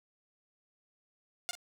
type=tone with echo; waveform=5% pulse; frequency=711 Hz; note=F5; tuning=31 cents sharp; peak=-22 dBFS; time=1.49-1.51 s; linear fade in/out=0 ms; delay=42 ms; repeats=1; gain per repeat=-14 dB; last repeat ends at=1.552 s; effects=none